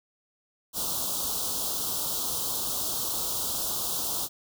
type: band-stop noise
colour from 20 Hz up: white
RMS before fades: -30 dBFS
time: 0.73-4.29 s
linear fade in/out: 50 ms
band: 1300 to 3200 Hz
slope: 48 dB/octave
effects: none